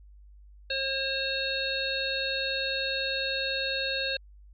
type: harmonic tone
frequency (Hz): 538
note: C5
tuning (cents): +48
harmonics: 1 / 3 / 5 / 7 / 8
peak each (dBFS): -34 / -34 / -34 / -34 / -34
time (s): 0.7-4.17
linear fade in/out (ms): 5
effects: added 50 Hz sine -49 dBFS peak until 4.53 s